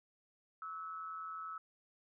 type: tone with amplitude modulation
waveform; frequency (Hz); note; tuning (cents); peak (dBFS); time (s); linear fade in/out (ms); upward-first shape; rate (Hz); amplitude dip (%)
sine; 1300; E6; -24; -39; 0.62-1.58; 2; sine; 171; 60
effects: none